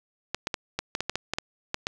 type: clicks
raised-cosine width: 0.2 ms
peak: -10 dBFS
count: 12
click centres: 0.346 / 0.471 / 0.542 / 0.79 / 0.951 / 1.006 / 1.096 / 1.156 / 1.336 / 1.385 / 1.744 / 1.869 s
effects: none